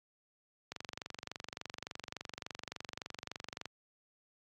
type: click train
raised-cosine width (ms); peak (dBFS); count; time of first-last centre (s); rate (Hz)
0.2; -23; 70; 0.72-3.656; 23.5
effects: high-pass 80 Hz 12 dB/octave + AAC 64 kbps